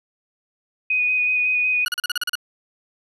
sine tone with vibrato, 2489 Hz, D#7, in tune, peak -17 dBFS, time 0.9-1.85 s, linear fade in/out 5 ms, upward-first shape square, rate 5.4 Hz, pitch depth 13 cents each way
20% pulse tone bursts, 1452 Hz, F#6, 33 cents flat, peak -16 dBFS, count 9, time 1.86-2.354 s, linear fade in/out 2 ms, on 22 ms, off 37 ms
effects resampled to 32000 Hz

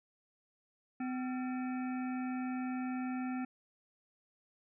harmonic tone with a mistuned harmonic, 254.5 Hz, C4, 48 cents flat, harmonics 1 / 3 / 5 / 7 / 9 / 10, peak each -35 / -45 / -49 / -52 / -54 / -55 dBFS, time 1-3.45 s, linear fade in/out 5 ms, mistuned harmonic 5, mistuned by +120 cents, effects none

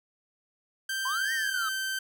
sawtooth tone with pitch glide, 1568 to 1551.8 Hz, G6 to G6, 0 to -18 cents, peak -26 dBFS, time 0.89-1.99 s, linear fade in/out 5 ms, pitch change -18 cents, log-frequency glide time 1.28-1.61 s
triangle linear two-way sweep, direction up then down, 975 to 1897 to 1251 Hz, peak -28 dBFS, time 1.05-1.69 s, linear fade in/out 5 ms, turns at 1.33 s
effects none

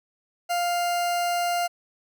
40% pulse tone, 700 Hz, F5, 4 cents sharp, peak -22 dBFS, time 0.49-1.68 s, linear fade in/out 20 ms, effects none

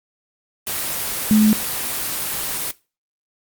sine tone in noise, 214.7 Hz, A3, 42 cents flat, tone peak -10 dBFS, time 1.31-1.53 s, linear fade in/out 0 ms, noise white, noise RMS -24 dBFS, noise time 0.67-2.71 s, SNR +11 dB, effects noise-tail reverb RT60 0.3 s tail -21 dB re dry + Opus 24 kbps

